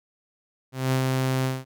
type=tone with ADSR envelope; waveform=sawtooth; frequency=130.81 Hz; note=C3; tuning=in tune; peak=-16 dBFS; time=0.72-1.65 s; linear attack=200 ms; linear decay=93 ms; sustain=-2 dB; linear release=200 ms; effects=none